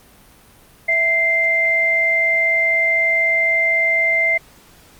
sine tone pair together, 659.3 / 2088 Hz, E5 / C7, 0 / -4 cents, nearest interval octave + minor sixth, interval 1996 cents, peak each -23 / -14 dBFS, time 0.88-4.38 s, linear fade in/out 10 ms, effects pink hiss -48 dBFS RMS until 4.99 s + Opus 32 kbps

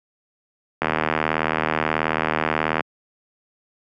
click train, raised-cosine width 0.5 ms, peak -4 dBFS, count 157, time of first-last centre 0.82-2.807 s, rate 78.5 Hz, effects high-pass 150 Hz 12 dB/octave

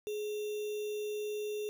sine tone with sample-and-hold, 420.8 Hz, G#4, 23 cents sharp, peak -34 dBFS, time 0.07-1.69 s, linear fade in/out 0 ms, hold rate 3150 Hz, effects none

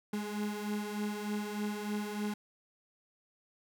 35% pulse beating tone pair, 207.7 / 211 Hz, G#3 / G#3, 0 / +28 cents, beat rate 3.3 Hz, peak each -34 / -38 dBFS, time 0.13-2.34 s, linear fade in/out 5 ms, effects none

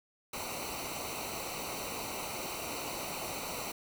pink noise with comb filter, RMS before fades -39 dBFS, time 0.33-3.72 s, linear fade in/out 5 ms, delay 0.59 ms, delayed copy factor -0.8, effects none

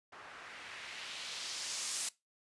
blue noise with low-pass filter sweep, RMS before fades -43 dBFS, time 0.12-2.09 s, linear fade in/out 5 ms, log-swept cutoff 1200 to 8500 Hz, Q 1.2, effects noise-tail reverb RT60 0.2 s tail -20 dB re dry + resampled to 24000 Hz

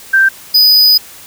sine / square tone pair in turn, 1568 / 4978 Hz, G6 / D#8, 0 / 0 cents, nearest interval octave + minor sixth, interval 2000 cents, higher second, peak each -5 dBFS, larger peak neither, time 0.13-0.29 / 0.54-0.98 s, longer second, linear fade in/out 10 ms, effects white hiss -35 dBFS RMS until 1.26 s

